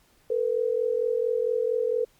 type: tone pair together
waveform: sine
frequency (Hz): 449.5 / 493.9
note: A4 / B4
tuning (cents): +37 / 0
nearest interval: major second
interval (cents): 163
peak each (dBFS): -25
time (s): 0.3-2.05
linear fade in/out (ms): 5
effects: pink hiss -62 dBFS RMS until 2.19 s + MP3 96 kbps